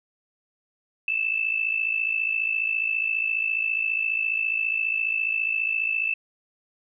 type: tone with amplitude modulation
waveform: sine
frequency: 2637 Hz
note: E7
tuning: in tune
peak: -19 dBFS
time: 1.08-6.14 s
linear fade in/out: 2 ms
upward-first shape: sine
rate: 54.7 Hz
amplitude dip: 75%
effects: none